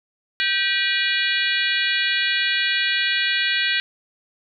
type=harmonic tone with a mistuned harmonic; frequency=482.9 Hz; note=B4; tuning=39 cents flat; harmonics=3 / 4 / 5 / 6 / 7 / 8 / 9; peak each=-24 / -25 / -26 / -27 / -27 / -28 / -29 dBFS; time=0.4-3.8 s; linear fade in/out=0 ms; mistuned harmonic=3; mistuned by=+130 cents; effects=none